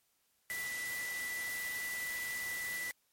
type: tone in noise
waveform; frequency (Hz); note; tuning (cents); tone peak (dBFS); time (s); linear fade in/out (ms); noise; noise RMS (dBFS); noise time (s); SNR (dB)
sine; 1975.5; B6; 0; -37; 0.5-2.91; 0; white; -44; 0.5-2.91; +4
effects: white hiss -75 dBFS RMS until 3.12 s + MP3 64 kbps